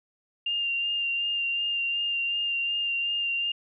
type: tone with vibrato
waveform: sine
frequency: 2794 Hz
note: F7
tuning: in tune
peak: -25 dBFS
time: 0.46-3.52 s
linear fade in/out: 5 ms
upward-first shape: sine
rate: 2.7 Hz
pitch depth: 18 cents each way
effects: none